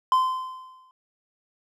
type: tone with exponential decay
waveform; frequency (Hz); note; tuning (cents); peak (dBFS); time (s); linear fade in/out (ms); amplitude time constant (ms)
triangle; 1032; C6; -24; -13; 0.12-0.91; 1; 170
effects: none